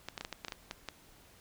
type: clicks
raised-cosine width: 0.2 ms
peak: -21 dBFS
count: 10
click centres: 0.086 / 0.178 / 0.21 / 0.249 / 0.327 / 0.448 / 0.483 / 0.522 / 0.711 / 0.887 s
effects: pink hiss -60 dBFS RMS until 1.4 s